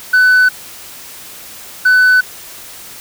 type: tone pair in turn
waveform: sine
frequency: 1500 / 1500 Hz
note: F#6 / F#6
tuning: +23 / +23 cents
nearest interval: unison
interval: 0 cents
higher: neither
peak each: -3 dBFS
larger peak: neither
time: 0.13-0.49 / 1.85-2.21 s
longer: neither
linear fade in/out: 10 ms
effects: tanh soft clip ceiling -5 dBFS + white hiss -33 dBFS RMS until 3 s